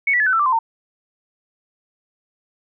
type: tone with pitch steps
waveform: sine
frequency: 2216 / 1951.6 / 1718.7 / 1513.6 / 1333 / 1173.9 / 1033.8 / 910.4 Hz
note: C#7 / B6 / A6 / F#6 / E6 / D6 / C6 / A#5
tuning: -1 / -21 / -41 / +39 / +19 / -1 / -21 / -41 cents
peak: -14 dBFS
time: 0.07-0.59 s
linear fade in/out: 5 ms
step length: 65 ms
effects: none